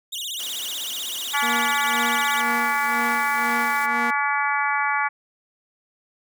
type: tone with vibrato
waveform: sawtooth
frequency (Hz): 3294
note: G#7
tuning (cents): -15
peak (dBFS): -25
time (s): 0.12-2.42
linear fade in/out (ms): 10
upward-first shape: sine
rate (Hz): 16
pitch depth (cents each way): 260
type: high-pass noise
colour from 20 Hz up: white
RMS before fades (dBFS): -37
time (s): 0.38-3.87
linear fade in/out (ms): 20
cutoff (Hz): 210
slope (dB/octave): 96
type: harmonic tone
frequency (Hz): 285.8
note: D4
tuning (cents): -47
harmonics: 3 / 4 / 5 / 6 / 7 / 8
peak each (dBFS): -25 / -26 / -27 / -28 / -28 / -29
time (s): 1.33-5.09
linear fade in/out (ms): 20
type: tone with tremolo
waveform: sawtooth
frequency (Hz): 237.1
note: A#3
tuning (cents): +30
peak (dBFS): -23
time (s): 1.42-4.11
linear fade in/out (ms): 10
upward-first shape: sine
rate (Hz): 2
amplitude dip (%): 85
effects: none